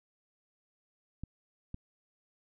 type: clicks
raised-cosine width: 5 ms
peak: -27 dBFS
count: 2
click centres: 1.236 / 1.744 s
effects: none